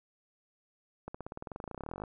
accelerating click train, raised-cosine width 1 ms, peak -26 dBFS, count 27, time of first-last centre 1.08-2.037 s, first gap 65 ms, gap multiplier 0.95, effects none

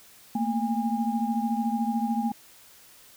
sine tone cluster, 223.8 / 237.4 / 814 Hz, A3 / A#3 / G#5, +30 / +32 / -35 cents, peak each -27 / -29 / -30 dBFS, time 0.35-2.32 s, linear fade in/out 5 ms, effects white hiss -53 dBFS RMS until 3.16 s

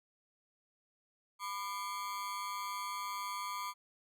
40% pulse ring-modulated tone, 1100 Hz, C#6, 14 cents flat, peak -34 dBFS, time 1.39-3.74 s, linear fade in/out 50 ms, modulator 101 Hz, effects none

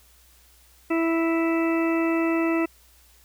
harmonic tone, 329.6 Hz, E4, in tune, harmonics 1 / 2 / 3 / 4 / 6 / 7 / 8, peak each -21 / -30 / -35 / -33 / -34 / -42 / -34 dBFS, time 0.9-2.66 s, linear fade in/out 10 ms, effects added 60 Hz sine -57 dBFS peak until 3.24 s + white hiss -57 dBFS RMS until 3.24 s

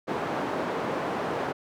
white band-pass noise, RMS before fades -30 dBFS, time 0.07-1.53 s, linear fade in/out 20 ms, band 180 to 830 Hz, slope 12 dB/octave, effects none

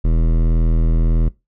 sine tone with hard clipping, 40.79 Hz, E1, 17 cents flat, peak -14 dBFS, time 0.04-1.29 s, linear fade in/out 10 ms, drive 16 dB, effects noise-tail reverb RT60 0.2 s tail -19 dB re dry

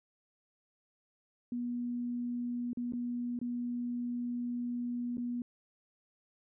sine tone with dropouts, 242.1 Hz, B3, 34 cents flat, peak -33 dBFS, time 1.52-5.42 s, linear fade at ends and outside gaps 2 ms, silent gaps 2.732-2.772 / 2.923-2.934 / 3.39-3.414 / 5.171-5.18 s, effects none

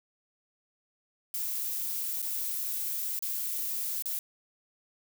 violet noise with dropouts, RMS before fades -33 dBFS, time 1.34-4.19 s, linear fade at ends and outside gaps 1 ms, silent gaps 2.219-2.226 / 3.191-3.224 / 4.023-4.057 s, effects none

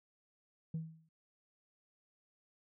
sine tone with exponential decay, 161 Hz, E3, 41 cents flat, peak -32 dBFS, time 0.74-1.09 s, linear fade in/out 5 ms, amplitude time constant 74 ms, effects tanh soft clip ceiling -33 dBFS

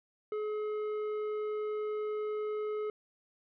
triangle tone with tanh clipping, 424.9 Hz, G#4, 40 cents sharp, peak -34 dBFS, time 0.32-2.9 s, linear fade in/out 2 ms, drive 13 dB, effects none

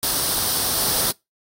white noise with comb filter, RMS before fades -21 dBFS, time 0.03-1.11 s, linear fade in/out 0 ms, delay 0.21 ms, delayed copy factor +0.6, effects noise-tail reverb RT60 0.2 s tail -23 dB re dry + AAC 48 kbps

